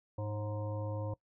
harmonic tone with a mistuned harmonic, 103.83 Hz, G#2, in tune, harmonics 1 / 3 / 5 / 7 / 9 / 10, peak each -36 / -46 / -41 / -54 / -48 / -55 dBFS, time 0.18-1.14 s, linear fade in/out 5 ms, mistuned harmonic 5, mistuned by +47 cents, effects noise-tail reverb RT60 0.1 s tail -21 dB re dry

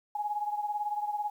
sine beating tone pair, 830.6 / 848.6 Hz, G#5 / G#5, 0 / +37 cents, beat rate 18 Hz, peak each -31 / -36 dBFS, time 0.15-1.3 s, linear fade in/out 5 ms, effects 10-bit

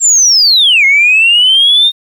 sine linear two-way sweep, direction down then up, 7500 to 2129 to 3690 Hz, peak -3 dBFS, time 0-1.92 s, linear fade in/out 50 ms, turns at 0.85 s, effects tanh soft clip ceiling 0 dBFS + 7-bit

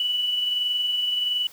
sine tone with amplitude modulation, 2960 Hz, F#7, in tune, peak -20 dBFS, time 0-1.47 s, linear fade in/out 2 ms, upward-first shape sine, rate 21.4 Hz, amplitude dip 35%, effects white hiss -49 dBFS RMS until 1.52 s

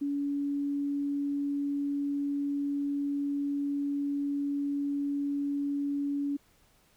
sine tone, 284 Hz, C#4, 42 cents sharp, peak -28 dBFS, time 0.01-6.37 s, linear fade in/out 10 ms, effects pink hiss -65 dBFS RMS until 6.96 s

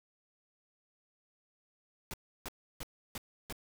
pink noise bursts, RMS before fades -41 dBFS, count 5, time 2.11-3.525 s, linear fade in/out 0 ms, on 27 ms, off 320 ms, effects none

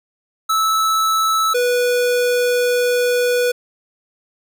square tone pair in turn, 1309 / 490.3 Hz, E6 / B4, -13 / -13 cents, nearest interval octave + perfect fourth, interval 1700 cents, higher first, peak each -15 dBFS, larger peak neither, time 0.49-1.54 / 1.54-3.52 s, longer second, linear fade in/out 10 ms, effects none

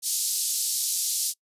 white band-pass noise, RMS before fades -27 dBFS, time 0.02-1.34 s, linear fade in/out 50 ms, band 4300 to 12000 Hz, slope 24 dB/octave, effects noise-tail reverb RT60 0.1 s tail -25 dB re dry + resampled to 32000 Hz

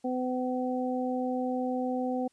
harmonic tone, 253.2 Hz, B3, 43 cents sharp, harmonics 1 / 2 / 3, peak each -30 / -33 / -35 dBFS, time 0.04-2.28 s, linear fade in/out 10 ms, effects white hiss -70 dBFS RMS until 2.32 s + resampled to 22050 Hz

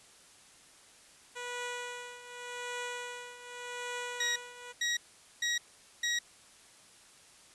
10% pulse tone with tremolo, 488.4 Hz, B4, 19 cents flat, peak -27 dBFS, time 1.35-4.73 s, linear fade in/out 20 ms, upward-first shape triangle, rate 0.86 Hz, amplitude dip 80%
20% pulse tone bursts, 1904 Hz, A#6, 36 cents sharp, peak -24 dBFS, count 4, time 4.2-6.19 s, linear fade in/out 5 ms, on 160 ms, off 450 ms
effects white hiss -58 dBFS RMS until 7.54 s + resampled to 24000 Hz

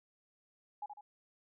sine tone with echo, 830.6 Hz, G#5, in tune, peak -38 dBFS, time 0.82-0.86 s, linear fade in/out 5 ms, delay 75 ms, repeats 2, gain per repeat -6 dB, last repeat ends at 1.01 s, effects none

